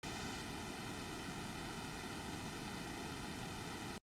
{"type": "noise with comb filter", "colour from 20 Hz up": "pink", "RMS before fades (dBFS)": -44, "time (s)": [0.03, 3.98], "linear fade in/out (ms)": 2, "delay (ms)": 1.8, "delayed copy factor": -1, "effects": ["low-pass 7000 Hz 12 dB/octave", "Opus 48 kbps"]}